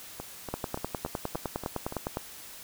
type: two click trains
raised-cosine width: 1 ms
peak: -22 / -16 dBFS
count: 7 / 17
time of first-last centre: 0.2-1.924 / 0.54-2.171 s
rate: 3.48 / 9.81 Hz
effects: white hiss -46 dBFS RMS until 2.63 s